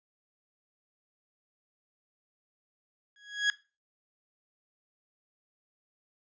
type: tone with exponential growth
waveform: 30% pulse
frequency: 1661.2 Hz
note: G#6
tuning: in tune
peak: -18 dBFS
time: 3.16-3.5 s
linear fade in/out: 1 ms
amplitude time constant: 73 ms
effects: noise-tail reverb RT60 0.3 s tail -18 dB re dry + resampled to 16000 Hz